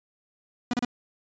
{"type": "tone bursts", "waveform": "45% pulse", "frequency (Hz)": 243.5, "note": "B3", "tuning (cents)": -24, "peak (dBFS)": -23, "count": 3, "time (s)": [0.71, 0.849], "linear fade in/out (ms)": 2, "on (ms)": 25, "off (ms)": 32, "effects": ["resampled to 16000 Hz"]}